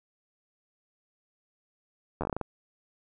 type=slowing click train; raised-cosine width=1 ms; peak=-17 dBFS; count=9; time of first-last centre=2.21-2.413 s; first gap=11 ms; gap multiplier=1.23; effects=none